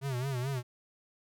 square tone with vibrato, 130.5 Hz, C3, 4 cents flat, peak -32 dBFS, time 0.01-0.63 s, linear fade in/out 50 ms, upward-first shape sine, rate 4.6 Hz, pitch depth 120 cents each way, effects none

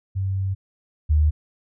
sine tone pair in turn, 96.2 / 76.02 Hz, G2 / D#2, -32 / -40 cents, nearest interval major third, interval 408 cents, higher first, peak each -21 / -14 dBFS, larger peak second, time 0.15-0.55 / 1.09-1.31 s, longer first, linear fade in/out 20 ms, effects none

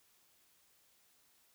silence, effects white hiss -70 dBFS RMS until 1.54 s

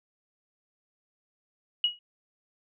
sine tone with exponential decay, 2903 Hz, F#7, 34 cents flat, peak -18 dBFS, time 1.84-1.99 s, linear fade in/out 2 ms, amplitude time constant 32 ms, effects none

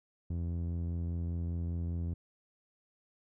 sawtooth tone with low-pass filter, 85 Hz, F2, 46 cents flat, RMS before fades -35 dBFS, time 0.3-2.14 s, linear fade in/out 5 ms, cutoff 230 Hz, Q 0.64, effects none

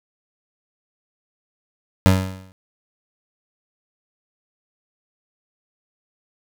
25% pulse tone with exponential decay, 94.1 Hz, F#2, 30 cents sharp, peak -5 dBFS, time 2.06-2.52 s, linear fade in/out 0 ms, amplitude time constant 100 ms, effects none

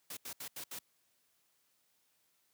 white noise bursts at uneven times, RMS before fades -44 dBFS, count 5, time 0.1-0.17 / 0.25-0.33 / 0.4-0.48 / 0.56-0.64 / 0.71-0.79 s, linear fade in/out 5 ms, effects white hiss -75 dBFS RMS until 2.53 s + high-pass 80 Hz 12 dB/octave

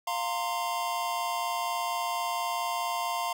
square chord, F suspended fourth, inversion none, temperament equal with one note detuned, 698.5 / 922.2 / 1046.5 Hz, F5 / Bb5 / C6, 0 / -19 / 0 cents, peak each -34 dBFS, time 0.07-3.33 s, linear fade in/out 5 ms, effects none

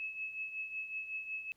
sine tone with tremolo, 2589 Hz, E7, 32 cents flat, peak -35 dBFS, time 0-1.52 s, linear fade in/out 0 ms, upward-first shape triangle, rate 5.4 Hz, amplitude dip 70%, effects pink hiss -74 dBFS RMS until 1.56 s

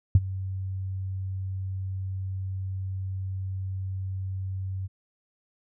sine tone with ADSR envelope, 95 Hz, F#2, 46 cents sharp, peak -10 dBFS, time 0.15-4.88 s, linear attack 3 ms, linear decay 38 ms, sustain -19 dB, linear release 26 ms, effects none

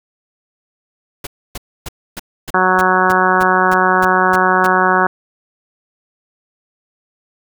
pink noise bursts, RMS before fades -26 dBFS, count 12, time 1.24-4.668 s, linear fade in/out 5 ms, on 29 ms, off 280 ms
harmonic tone, 185 Hz, F#3, in tune, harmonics 1 / 2 / 3 / 4 / 5 / 6 / 7 / 8 / 9, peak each -22 / -19 / -23 / -18 / -18 / -17 / -20 / -17 / -21 dBFS, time 2.54-5.07 s, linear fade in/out 5 ms
effects none

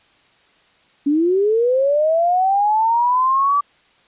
sine linear sweep, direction up, 277.2 to 1162 Hz, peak -13 dBFS, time 1.06-3.61 s, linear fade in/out 10 ms, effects white hiss -55 dBFS RMS until 4.07 s + resampled to 8000 Hz

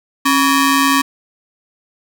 sawtooth ring-modulated tone, 701 Hz, F5, 6 cents sharp, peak -4 dBFS, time 0.25-1.02 s, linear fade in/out 10 ms, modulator 428 Hz, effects none

